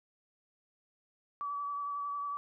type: tone with vibrato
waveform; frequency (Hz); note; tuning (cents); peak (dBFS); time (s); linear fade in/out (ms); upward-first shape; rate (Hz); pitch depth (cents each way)
sine; 1147; D6; -41; -34; 1.41-2.37; 0; sine; 11; 17
effects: none